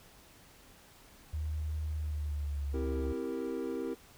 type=tone with pitch glide; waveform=sine; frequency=76.9 to 70.52 Hz; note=D#2 to C#2; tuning=-20 to +30 cents; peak=-32 dBFS; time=1.33-3.13 s; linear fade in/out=10 ms; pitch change=-150 cents; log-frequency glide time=1.97-2.71 s
type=chord; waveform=triangle; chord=C dominant seventh; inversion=none; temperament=equal; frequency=261.6 / 329.6 / 392 / 466.2 Hz; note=C4 / E4 / G4 / Bb4; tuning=0 / 0 / 0 / 0 cents; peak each=-37 dBFS; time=2.73-3.95 s; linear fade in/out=20 ms
effects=tanh soft clip ceiling -23 dBFS + pink hiss -58 dBFS RMS until 4.17 s